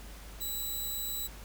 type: tone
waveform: 5% pulse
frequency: 3934 Hz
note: B7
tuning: 7 cents flat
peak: -26 dBFS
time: 0.4-1.28 s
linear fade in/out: 20 ms
effects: added 50 Hz sine -46 dBFS peak until 1.44 s + pink hiss -51 dBFS RMS until 1.44 s